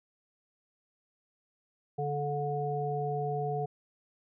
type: harmonic tone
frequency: 145.1 Hz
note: D3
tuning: 21 cents flat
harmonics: 1 / 3 / 5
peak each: -34 / -34 / -34 dBFS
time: 1.98-3.66 s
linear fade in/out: 10 ms
effects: none